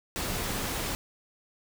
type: noise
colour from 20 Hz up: pink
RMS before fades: -32 dBFS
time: 0.16-0.95 s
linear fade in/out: 0 ms
effects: none